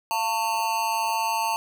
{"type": "tone with amplitude modulation", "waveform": "square", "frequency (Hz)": 899, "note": "A5", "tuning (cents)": 37, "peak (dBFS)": -20, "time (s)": [0.11, 1.56], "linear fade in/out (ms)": 0, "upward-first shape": "sine", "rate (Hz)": 210, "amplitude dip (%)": 80, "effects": []}